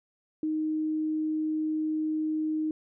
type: tone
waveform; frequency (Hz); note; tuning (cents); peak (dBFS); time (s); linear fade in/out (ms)
sine; 311.1; D#4; 0; -26; 0.43-2.71; 2
effects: none